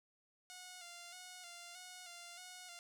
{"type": "tone with vibrato", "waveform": "5% pulse", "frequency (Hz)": 712, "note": "F5", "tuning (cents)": 33, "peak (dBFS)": -39, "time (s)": [0.5, 2.79], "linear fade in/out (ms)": 0, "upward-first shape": "square", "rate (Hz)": 1.6, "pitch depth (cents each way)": 41, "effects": []}